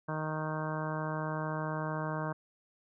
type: harmonic tone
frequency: 155.56 Hz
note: D#3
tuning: in tune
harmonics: 1 / 2 / 3 / 4 / 5 / 6 / 7 / 8 / 9 / 10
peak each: -36 / -42 / -44 / -40 / -47 / -42 / -42 / -47 / -49 / -44 dBFS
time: 0.08-2.33 s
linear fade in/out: 10 ms
effects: none